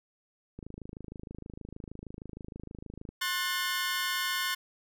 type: click train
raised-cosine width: 3 ms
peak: -29 dBFS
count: 67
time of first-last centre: 0.59-3.09 s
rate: 26.4 Hz
type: chord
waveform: 20% pulse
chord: F# diminished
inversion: second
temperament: just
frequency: 1065.6 / 1480 / 1776 Hz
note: C6 / F#6 / A6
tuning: +31 / 0 / +16 cents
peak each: -29 dBFS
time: 3.21-4.55 s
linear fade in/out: 10 ms
effects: none